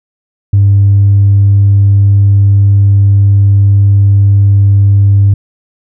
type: tone with tanh clipping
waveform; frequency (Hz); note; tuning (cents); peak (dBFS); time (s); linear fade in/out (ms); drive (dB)
triangle; 99.9; G2; +33; -3; 0.53-5.34; 5; 5
effects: none